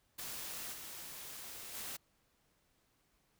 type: noise with level steps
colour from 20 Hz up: white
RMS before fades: -44 / -48 / -44 dBFS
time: 0.18-1.97 s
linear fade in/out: 10 ms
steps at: 0.72 / 1.73 s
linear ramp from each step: 20 ms
effects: pink hiss -75 dBFS RMS until 3.39 s